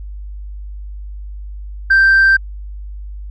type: tone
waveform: sine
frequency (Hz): 1568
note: G6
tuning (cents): 0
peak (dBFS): -5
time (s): 1.9-2.37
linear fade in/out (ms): 10
effects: tanh soft clip ceiling -5 dBFS + added 50 Hz sine -26 dBFS peak until 3.3 s